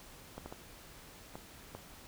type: clicks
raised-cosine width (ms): 1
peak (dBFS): -29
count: 5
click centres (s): 0.38 / 0.46 / 0.525 / 1.355 / 1.75
effects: pink hiss -54 dBFS RMS until 2.07 s